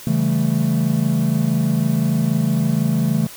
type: chord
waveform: triangle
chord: A dominant seventh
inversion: first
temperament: equal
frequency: 138.59 / 164.81 / 196 / 220 Hz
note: C#3 / E3 / G3 / A3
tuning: 0 / 0 / 0 / 0 cents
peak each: -19 / -18 / -23 / -18 dBFS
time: 0.07-3.27 s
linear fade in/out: 2 ms
effects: white hiss -38 dBFS RMS until 3.36 s